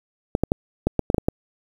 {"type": "clicks", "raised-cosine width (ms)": 2, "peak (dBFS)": -5, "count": 9, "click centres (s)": [0.351, 0.436, 0.519, 0.87, 0.993, 1.101, 1.145, 1.182, 1.285], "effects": ["7-bit"]}